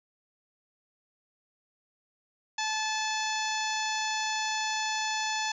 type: harmonic tone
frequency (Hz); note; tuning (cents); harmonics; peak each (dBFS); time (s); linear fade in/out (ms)
868; A5; -24; 1 / 2 / 3 / 4 / 5 / 6 / 7 / 8; -32 / -35 / -37 / -38 / -39 / -40 / -40 / -41; 2.58-5.52; 5
effects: none